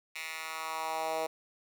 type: tone with high-pass filter sweep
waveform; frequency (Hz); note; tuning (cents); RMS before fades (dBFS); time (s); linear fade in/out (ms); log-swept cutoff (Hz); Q
10% pulse; 160; D#3; +49; -36; 0.15-1.27; 10; 2200 to 550; 2.2
effects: none